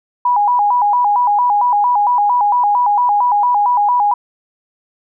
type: tone with vibrato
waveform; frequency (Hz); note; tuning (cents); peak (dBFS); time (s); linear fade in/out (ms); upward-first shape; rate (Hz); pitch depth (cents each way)
sine; 898; A5; +35; -10; 0.25-4.14; 5; square; 4.4; 150
effects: none